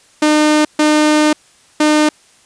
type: tone bursts at uneven times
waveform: sawtooth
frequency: 303.5 Hz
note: D#4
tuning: 43 cents flat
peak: -5 dBFS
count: 3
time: 0.22-0.65 / 0.79-1.33 / 1.8-2.09 s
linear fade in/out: 5 ms
effects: white hiss -49 dBFS RMS until 2.45 s + resampled to 22050 Hz